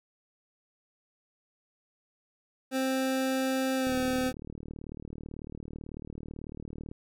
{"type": "tone with pitch glide", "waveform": "25% pulse", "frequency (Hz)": [263.2, 256.4], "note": ["C4", "C4"], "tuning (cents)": [10, -35], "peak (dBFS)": -23, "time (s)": [2.71, 4.33], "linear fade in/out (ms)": 50, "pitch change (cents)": -45, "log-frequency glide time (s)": [3.76, 3.95]}
{"type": "click train", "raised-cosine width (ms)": 3, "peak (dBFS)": -28, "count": 117, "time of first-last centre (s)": [3.87, 6.915], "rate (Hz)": 38.1}
{"effects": []}